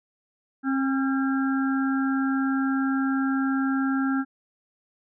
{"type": "harmonic tone with a mistuned harmonic", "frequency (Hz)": 268.3, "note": "C4", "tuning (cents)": 44, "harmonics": [1, 3, 5, 6], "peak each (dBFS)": [-22, -36, -32, -34], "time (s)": [0.63, 4.25], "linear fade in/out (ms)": 50, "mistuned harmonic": 5, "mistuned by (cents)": 32, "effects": []}